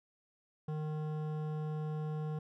triangle tone with hard clipping, 153.6 Hz, D#3, 22 cents flat, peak -37 dBFS, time 0.68-2.39 s, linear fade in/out 5 ms, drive 17 dB, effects none

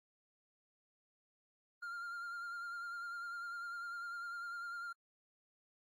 triangle tone with vibrato, 1396.9 Hz, F6, in tune, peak -40 dBFS, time 1.82-4.93 s, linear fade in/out 10 ms, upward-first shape sine, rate 10 Hz, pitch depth 31 cents each way, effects AAC 48 kbps

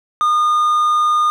triangle tone, 1220 Hz, D#6, 34 cents flat, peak -10 dBFS, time 0.21-1.3 s, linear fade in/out 0 ms, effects none

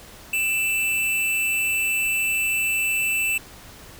square tone with amplitude modulation, 2654 Hz, E7, 11 cents sharp, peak -19 dBFS, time 0.33-3.38 s, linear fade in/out 5 ms, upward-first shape sine, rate 267 Hz, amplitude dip 45%, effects pink hiss -44 dBFS RMS until 3.99 s

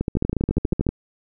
two click trains, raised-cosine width 3 ms, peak -9 / -9 dBFS, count 13 / 10, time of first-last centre 0.01-0.867 / 0.17-0.89 s, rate 14 / 12.5 Hz, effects none

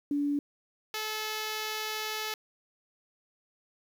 sine / 5% pulse tone pair in turn, 287.9 / 432.1 Hz, D4 / A4, -34 / -31 cents, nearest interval perfect fifth, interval 703 cents, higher second, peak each -26 / -21 dBFS, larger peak second, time 0.11-0.39 / 0.94-2.34 s, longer second, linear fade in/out 2 ms, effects 10-bit

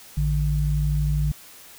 sine tone pair together, 55.87 / 147.9 Hz, A1 / D3, +27 / +13 cents, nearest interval octave + perfect fourth, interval 1686 cents, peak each -22 dBFS, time 0.17-1.32 s, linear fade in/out 5 ms, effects white hiss -46 dBFS RMS until 1.78 s

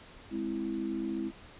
sine chord, Ab augmented, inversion none, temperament equal, 207.7 / 261.6 / 329.6 Hz, Ab3 / C4 / E4, 0 / 0 / 0 cents, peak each -37 / -37 / -34 dBFS, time 0.3-1.32 s, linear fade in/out 50 ms, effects pink hiss -52 dBFS RMS until 1.59 s + resampled to 8000 Hz

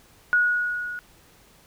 sine tone with level ramp, 1455 Hz, F#6, 29 cents flat, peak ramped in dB -15 to -31 dBFS, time 0.33-0.99 s, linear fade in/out 0 ms, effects pink hiss -55 dBFS RMS until 1.66 s

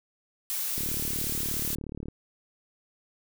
blue noise, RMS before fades -31 dBFS, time 0.5-1.75 s, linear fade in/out 0 ms
click train, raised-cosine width 3 ms, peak -24 dBFS, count 49, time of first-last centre 0.78-2.084 s, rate 36.8 Hz
effects none

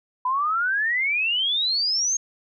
sine exponential sweep, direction up, 987.8 to 6560 Hz, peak -20 dBFS, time 0.25-2.17 s, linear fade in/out 5 ms, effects none

